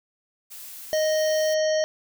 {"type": "noise", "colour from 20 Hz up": "blue", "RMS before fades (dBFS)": -40, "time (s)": [0.5, 1.55], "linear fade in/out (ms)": 20}
{"type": "harmonic tone", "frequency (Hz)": 622.3, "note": "D#5", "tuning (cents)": 0, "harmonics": [1, 3, 5, 7, 9, 10], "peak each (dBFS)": [-20, -33, -37, -39, -34, -41], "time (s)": [0.93, 1.84], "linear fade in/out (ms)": 0}
{"effects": []}